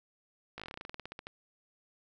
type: slowing click train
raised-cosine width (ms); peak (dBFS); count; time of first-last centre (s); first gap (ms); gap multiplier
0.3; -26; 18; 0.58-1.269; 17; 1.1
effects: none